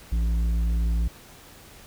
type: tone with tanh clipping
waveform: sine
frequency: 56.7 Hz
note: A#1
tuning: 47 cents flat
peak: -22 dBFS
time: 0.12-1.08 s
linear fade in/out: 5 ms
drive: 8 dB
effects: pink hiss -48 dBFS RMS until 1.86 s

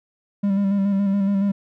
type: tone with vibrato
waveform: triangle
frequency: 198.2 Hz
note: G3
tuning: 19 cents sharp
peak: -15 dBFS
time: 0.43-1.52 s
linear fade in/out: 10 ms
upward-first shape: square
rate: 7.1 Hz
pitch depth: 29 cents each way
effects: none

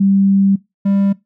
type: tone pair in turn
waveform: sine / triangle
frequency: 196 / 197.93 Hz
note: G3 / G3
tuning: 0 / +17 cents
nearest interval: unison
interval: 17 cents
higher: second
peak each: -9 dBFS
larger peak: neither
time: 0-0.56 / 0.85-1.13 s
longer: first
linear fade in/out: 10 ms
effects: noise-tail reverb RT60 0.2 s tail -21 dB re dry

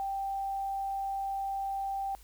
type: tone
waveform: sine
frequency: 784 Hz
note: G5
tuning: in tune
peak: -31 dBFS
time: 0-2.15 s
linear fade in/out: 0 ms
effects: added 50 Hz sine -53 dBFS peak until 2.23 s + white hiss -60 dBFS RMS until 2.23 s

